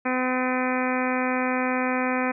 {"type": "harmonic tone with a mistuned harmonic", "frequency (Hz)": 254.7, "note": "C4", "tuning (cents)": -46, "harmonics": [1, 2, 3, 4, 5, 6, 7, 8, 9, 10], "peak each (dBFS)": [-26, -29, -31, -32, -33, -34, -34, -35, -36, -36], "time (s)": [0.05, 2.32], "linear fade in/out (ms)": 10, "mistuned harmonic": 10, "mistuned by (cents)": -56, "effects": []}